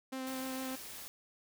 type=tone with vibrato; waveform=sawtooth; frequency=261.6 Hz; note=C4; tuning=in tune; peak=-34 dBFS; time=0.12-0.76 s; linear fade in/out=10 ms; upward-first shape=sine; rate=6.6 Hz; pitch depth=12 cents each way
type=noise; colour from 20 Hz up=white; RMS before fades=-47 dBFS; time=0.27-1.08 s; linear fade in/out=0 ms
effects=none